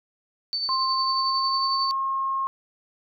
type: tone with tremolo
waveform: sine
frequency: 4532 Hz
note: C#8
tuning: 37 cents sharp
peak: -23 dBFS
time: 0.53-1.91 s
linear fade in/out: 0 ms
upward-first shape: sine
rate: 11 Hz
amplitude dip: 40%
type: tone with pitch glide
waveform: sine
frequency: 1055 to 1075.9 Hz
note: C6 to C6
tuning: +14 to +48 cents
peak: -23 dBFS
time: 0.69-2.47 s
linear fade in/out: 0 ms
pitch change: +34 cents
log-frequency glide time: 0.89-1.78 s
effects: none